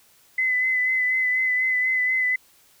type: tone with vibrato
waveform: sine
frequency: 2022 Hz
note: B6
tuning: 40 cents sharp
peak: -19 dBFS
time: 0.38-2.36 s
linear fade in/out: 5 ms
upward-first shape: sine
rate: 4.1 Hz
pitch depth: 24 cents each way
effects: white hiss -57 dBFS RMS until 2.8 s